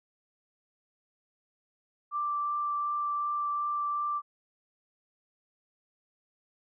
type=tone with vibrato; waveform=sine; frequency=1174.7 Hz; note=D6; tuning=in tune; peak=-28 dBFS; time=2.11-4.22 s; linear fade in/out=50 ms; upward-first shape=triangle; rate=2.7 Hz; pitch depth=8 cents each way; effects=none